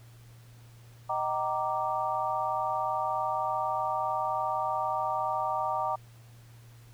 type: chord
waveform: sine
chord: Eb major seventh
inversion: none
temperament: equal with one note detuned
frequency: 622.3 / 765.6 / 932.3 / 1174.7 Hz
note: Eb5 / G5 / Bb5 / D6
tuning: 0 / -41 / 0 / 0 cents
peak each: -35 / -32 / -32 / -33 dBFS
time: 1.09-5.96 s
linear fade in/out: 10 ms
effects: added 117 Hz sine -50 dBFS peak until 6.93 s + pink hiss -60 dBFS RMS until 6.93 s